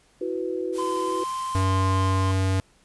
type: chord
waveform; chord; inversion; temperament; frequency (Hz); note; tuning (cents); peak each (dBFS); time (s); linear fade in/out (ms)
sine; E suspended second; none; equal; 329.6 / 370 / 493.9; E4 / F#4 / B4; 0 / 0 / 0; -31 / -28 / -31; 0.21-1.24; 5
type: band-stop noise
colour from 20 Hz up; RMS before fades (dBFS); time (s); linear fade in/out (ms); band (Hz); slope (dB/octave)
white; -40; 0.72-1.66; 50; 200 to 750; 96
type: tone with pitch glide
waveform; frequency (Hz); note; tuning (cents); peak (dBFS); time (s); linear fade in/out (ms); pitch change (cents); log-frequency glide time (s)
triangle; 1026 to 1043.9; C6 to C6; -34 to -4; -25; 0.78-2.32; 10; +30; 1.05-1.23
type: tone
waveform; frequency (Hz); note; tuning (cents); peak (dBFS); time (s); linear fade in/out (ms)
square; 95; F#2; +46; -21; 1.55-2.6; 0
effects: pink hiss -60 dBFS RMS until 2.84 s + resampled to 24000 Hz